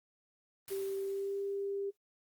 white noise with exponential decay, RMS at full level -46 dBFS, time 0.68-1.97 s, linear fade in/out 0 ms, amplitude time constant 280 ms
sine tone with pitch glide, 390.1 to 397.6 Hz, G4 to G4, -8 to +25 cents, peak -34 dBFS, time 0.7-1.91 s, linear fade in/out 20 ms, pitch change +33 cents, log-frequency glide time 0.99-1.37 s
effects noise-tail reverb RT60 0.1 s tail -19 dB re dry + Opus 32 kbps

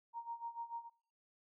sine tone with tremolo, 932.3 Hz, A#5, in tune, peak -39 dBFS, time 0.13-0.9 s, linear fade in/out 50 ms, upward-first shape sine, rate 6.8 Hz, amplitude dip 80%, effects noise-tail reverb RT60 0.6 s tail -24 dB re dry

